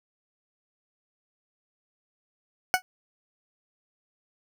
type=tone with exponential decay; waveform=20% pulse; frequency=740 Hz; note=F#5; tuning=in tune; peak=-10 dBFS; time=2.74-2.82 s; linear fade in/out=0 ms; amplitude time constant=16 ms; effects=none